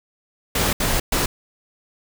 pink noise bursts at uneven times, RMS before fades -20 dBFS, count 3, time 0.55-0.73 / 0.8-1 / 1.12-1.26 s, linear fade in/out 5 ms, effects none

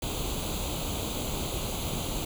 pink noise with comb filter, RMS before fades -32 dBFS, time 0.02-2.25 s, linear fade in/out 5 ms, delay 0.28 ms, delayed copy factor +0.8, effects none

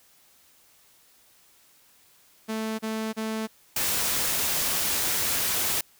sawtooth tone bursts, 220 Hz, A3, in tune, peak -24 dBFS, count 3, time 2.48-3.474 s, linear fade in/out 20 ms, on 310 ms, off 32 ms
white noise, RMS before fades -26 dBFS, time 3.76-5.81 s, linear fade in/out 5 ms
effects white hiss -59 dBFS RMS until 5.99 s

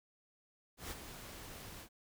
pink noise with ADSR envelope, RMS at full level -42 dBFS, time 0.77-1.89 s, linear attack 140 ms, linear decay 31 ms, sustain -8 dB, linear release 76 ms, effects none

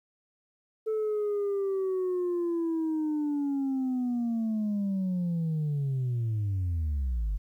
sine linear sweep, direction down, 440 to 46.25 Hz, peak -24 dBFS, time 0.86-7.38 s, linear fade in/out 20 ms, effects tanh soft clip ceiling -25 dBFS + 11-bit

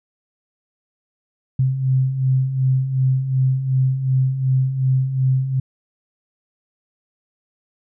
sine beating tone pair, 129.1 / 131.8 Hz, C3 / C3, -23 / +13 cents, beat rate 2.7 Hz, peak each -23 / -16 dBFS, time 1.59-5.6 s, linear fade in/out 5 ms, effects none

